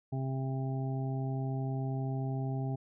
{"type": "harmonic tone", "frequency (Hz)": 132.8, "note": "C3", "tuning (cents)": 26, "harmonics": [1, 2, 3, 5, 6], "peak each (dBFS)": [-32, -40, -44, -46, -46], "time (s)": [0.12, 2.76], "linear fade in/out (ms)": 10, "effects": []}